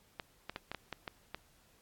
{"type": "clicks", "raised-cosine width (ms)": 0.3, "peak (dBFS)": -23, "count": 8, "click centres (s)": [0.198, 0.496, 0.561, 0.716, 0.747, 0.927, 1.078, 1.346], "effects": ["pink hiss -67 dBFS RMS until 1.81 s", "AAC 64 kbps"]}